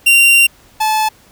45% pulse tone pair in turn, 2765 / 866.7 Hz, F7 / A5, -18 / -26 cents, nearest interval octave + minor sixth, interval 2008 cents, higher first, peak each -6 / -12 dBFS, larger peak first, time 0.06-0.47 / 0.8-1.09 s, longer first, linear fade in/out 10 ms, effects pink hiss -47 dBFS RMS until 1.31 s

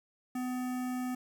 square tone with notch filter, 251.7 Hz, B3, 33 cents sharp, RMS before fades -35 dBFS, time 0.35-1.15 s, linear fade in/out 5 ms, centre 3900 Hz, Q 0.86, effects 11-bit

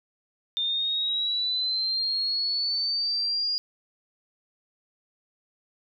sine linear sweep, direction up, 3600 to 4853 Hz, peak -24 dBFS, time 0.57-3.58 s, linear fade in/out 0 ms, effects none

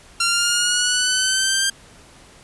10% pulse exponential sweep, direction up, 1375 to 1591 Hz, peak -8 dBFS, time 0.2-1.7 s, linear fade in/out 5 ms, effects pink hiss -47 dBFS RMS until 2.43 s + resampled to 24000 Hz

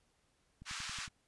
click train, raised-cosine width 5 ms, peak -39 dBFS, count 6, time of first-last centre 0.62-1.079 s, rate 10.9 Hz
pink band-pass noise, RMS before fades -43 dBFS, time 0.65-1.09 s, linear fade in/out 50 ms, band 1200 to 7800 Hz, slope 24 dB/octave
effects pink hiss -75 dBFS RMS until 1.27 s + resampled to 24000 Hz

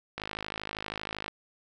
click train, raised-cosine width 0.3 ms, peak -18 dBFS, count 59, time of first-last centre 0.18-1.281 s, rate 52.7 Hz, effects none

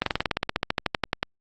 slowing click train, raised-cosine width 0.3 ms, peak -6 dBFS, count 19, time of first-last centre 0.02-1.23 s, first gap 43 ms, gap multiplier 1.05, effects Opus 24 kbps

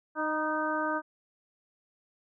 harmonic tone with a mistuned harmonic, 308.2 Hz, D#4, 16 cents flat, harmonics 1 / 2 / 3 / 4 / 5, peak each -34 / -34 / -34 / -34 / -34 dBFS, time 0.15-1.02 s, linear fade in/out 50 ms, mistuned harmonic 3, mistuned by +31 cents, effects none

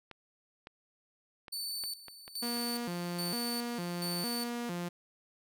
clicks, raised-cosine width 0.3 ms, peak -30 dBFS, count 7, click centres 0.113 / 0.671 / 1.482 / 1.838 / 2.083 / 2.279 / 2.571 s
sawtooth tone with tremolo, 4514 Hz, C#8, 31 cents sharp, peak -33 dBFS, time 1.52-4.5 s, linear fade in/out 10 ms, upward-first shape square, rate 1.2 Hz, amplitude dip 80%
sawtooth tone with vibrato, 204.2 Hz, G#3, 29 cents flat, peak -31 dBFS, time 2.42-4.89 s, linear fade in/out 10 ms, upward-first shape square, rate 1.1 Hz, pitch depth 270 cents each way
effects none

